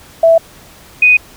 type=tone pair in turn; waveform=sine; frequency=659.3 / 2489 Hz; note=E5 / D#7; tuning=0 / 0 cents; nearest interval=octave + major seventh; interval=2300 cents; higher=second; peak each=-4 / -4 dBFS; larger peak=neither; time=0.23-0.38 / 1.02-1.17 s; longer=neither; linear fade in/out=5 ms; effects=pink hiss -40 dBFS RMS until 1.36 s